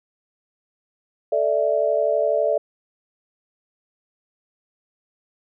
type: chord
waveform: sine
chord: A suspended fourth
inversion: none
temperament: equal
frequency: 440 / 587.3 / 659.3 Hz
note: A4 / D5 / E5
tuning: 0 / 0 / 0 cents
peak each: -24 / -20 / -22 dBFS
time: 1.32-2.58 s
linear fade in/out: 5 ms
effects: none